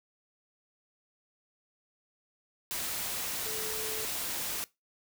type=tone in noise; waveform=sine; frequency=436.3 Hz; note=A4; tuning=15 cents flat; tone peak=-40 dBFS; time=3.46-4.05 s; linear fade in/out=0 ms; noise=white; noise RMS=-35 dBFS; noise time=2.71-4.64 s; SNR=-8 dB; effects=noise-tail reverb RT60 0.2 s tail -20 dB re dry